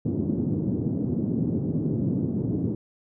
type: band-pass noise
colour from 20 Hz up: white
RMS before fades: -26 dBFS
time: 0.05-2.75 s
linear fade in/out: 5 ms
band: 100 to 300 Hz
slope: 24 dB/octave
effects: none